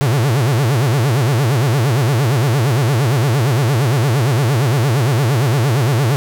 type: tone with vibrato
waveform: 45% pulse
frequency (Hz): 126.6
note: B2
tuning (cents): +43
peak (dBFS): -12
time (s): 0.01-6.16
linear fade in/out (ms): 0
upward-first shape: sine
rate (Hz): 8.7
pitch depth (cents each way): 270
effects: none